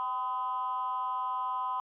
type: tone with amplitude modulation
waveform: sine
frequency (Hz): 1014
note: B5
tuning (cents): +45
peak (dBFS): -25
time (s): 0-1.8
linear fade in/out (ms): 0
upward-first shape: sine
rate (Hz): 241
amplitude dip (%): 90
effects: tanh soft clip ceiling -23 dBFS